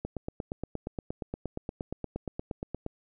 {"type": "click train", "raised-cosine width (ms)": 2, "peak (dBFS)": -20, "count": 25, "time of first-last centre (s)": [0.05, 2.864], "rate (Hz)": 8.53, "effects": []}